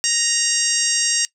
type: harmonic tone with a mistuned harmonic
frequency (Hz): 937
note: A#5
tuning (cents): +9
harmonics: 2 / 3 / 4 / 5 / 6 / 7 / 8 / 9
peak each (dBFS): -29 / -26 / -32 / -26 / -21 / -26 / -26 / -25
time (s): 0.04-1.25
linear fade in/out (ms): 0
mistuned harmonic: 7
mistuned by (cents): -30
effects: noise-tail reverb RT60 0.1 s tail -19 dB re dry